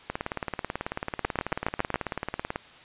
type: two click trains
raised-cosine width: 0.5 ms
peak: -9 / -14 dBFS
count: 6 / 46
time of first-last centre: 1.25-1.943 / 0.1-2.559 s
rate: 7.22 / 18.3 Hz
effects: white hiss -50 dBFS RMS until 2.84 s + resampled to 8000 Hz